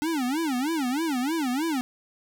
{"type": "tone with vibrato", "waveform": "square", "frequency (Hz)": 285.9, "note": "D4", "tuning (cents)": -46, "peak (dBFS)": -25, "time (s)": [0.02, 1.81], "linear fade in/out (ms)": 0, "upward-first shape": "sine", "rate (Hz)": 3.2, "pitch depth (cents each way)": 270, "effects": []}